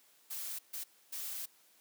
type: noise bursts at uneven times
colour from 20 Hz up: blue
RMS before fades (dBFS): -41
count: 3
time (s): 0.3-0.59 / 0.73-0.84 / 1.12-1.46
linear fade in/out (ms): 10
effects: white hiss -66 dBFS RMS until 1.8 s + high-pass 200 Hz 12 dB/octave